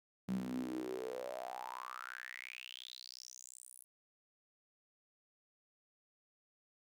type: tone with high-pass filter sweep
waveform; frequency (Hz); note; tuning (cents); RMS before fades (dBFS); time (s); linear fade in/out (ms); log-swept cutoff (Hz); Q
sawtooth; 62.8; B1; +30; -45; 0.28-3.84; 5; 180 to 11000; 8.9
effects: none